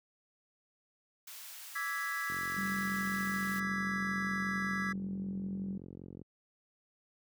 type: high-pass noise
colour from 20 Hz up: white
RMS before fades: -48 dBFS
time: 1.27-3.6 s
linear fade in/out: 5 ms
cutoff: 1100 Hz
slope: 12 dB/octave
type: chord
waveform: triangle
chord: E dominant seventh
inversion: third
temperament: equal with one note detuned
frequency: 1159.8 / 1318.5 / 1661.2 / 1975.5 Hz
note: D6 / E6 / G#6 / B6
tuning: -22 / 0 / 0 / 0 cents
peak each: -41 / -40 / -36 / -37 dBFS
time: 1.75-4.93 s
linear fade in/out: 10 ms
type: click train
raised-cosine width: 3 ms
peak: -33 dBFS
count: 178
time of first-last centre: 2.3-6.216 s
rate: 45.2 Hz
type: tone with pitch glide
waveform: sine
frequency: 195 to 193.09 Hz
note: G3 to G3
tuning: -9 to -26 cents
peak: -35 dBFS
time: 2.57-5.78 s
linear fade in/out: 10 ms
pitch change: -17 cents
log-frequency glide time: 2.92-4.97 s
effects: high-pass 100 Hz 12 dB/octave